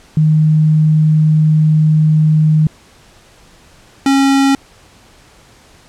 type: tone pair in turn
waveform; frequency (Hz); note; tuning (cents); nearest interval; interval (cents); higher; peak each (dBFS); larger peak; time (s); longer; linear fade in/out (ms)
sine / square; 155.1 / 273.4; D#3 / C#4; -5 / -24; minor seventh; 981; second; -7 / -9; first; 0.17-2.67 / 4.06-4.55; first; 2
effects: pink hiss -45 dBFS RMS until 5.88 s + low-pass 9000 Hz 12 dB/octave